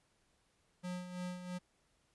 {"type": "tone with tremolo", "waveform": "square", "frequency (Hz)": 180, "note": "F#3", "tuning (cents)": -47, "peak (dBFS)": -39, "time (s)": [0.83, 1.59], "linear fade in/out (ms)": 20, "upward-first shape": "sine", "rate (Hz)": 3, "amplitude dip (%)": 60, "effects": ["pink hiss -75 dBFS RMS until 2.14 s", "resampled to 24000 Hz"]}